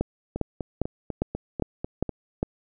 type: two click trains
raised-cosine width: 2 ms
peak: -16 / -10 dBFS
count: 8 / 7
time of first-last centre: 0.36-2.093 / 0.01-2.429 s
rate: 4.04 / 2.48 Hz
effects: none